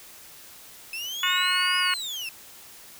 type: linear two-way sweep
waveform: 35% pulse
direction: up then down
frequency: 2598 to 4971 to 2598 Hz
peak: -29 dBFS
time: 0.93-2.29 s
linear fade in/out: 2 ms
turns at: 1.78 s
type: harmonic tone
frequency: 363.4 Hz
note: F#4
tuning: 31 cents flat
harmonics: 3 / 4 / 5 / 6 / 7 / 8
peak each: -29 / -28 / -32 / -30 / -32 / -25 dBFS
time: 1.23-1.94 s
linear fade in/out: 2 ms
effects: white hiss -47 dBFS RMS until 2.99 s